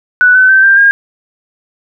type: tone with pitch steps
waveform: sine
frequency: 1483 / 1515.9 / 1549.6 / 1583.9 / 1619.1 Hz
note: F#6 / F#6 / G6 / G6 / G#6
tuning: +4 / +42 / -20 / +17 / -44 cents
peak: -3 dBFS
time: 0.21-0.91 s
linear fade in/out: 0 ms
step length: 140 ms
effects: none